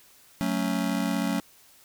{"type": "chord", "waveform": "square", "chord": "F# minor", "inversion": "none", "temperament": "just", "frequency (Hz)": [185, 222, 277.5], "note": ["F#3", "A3", "C#4"], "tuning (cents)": [0, 16, 2], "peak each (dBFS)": -30, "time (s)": [0.41, 1.4], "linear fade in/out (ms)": 0, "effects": ["white hiss -56 dBFS RMS until 1.84 s"]}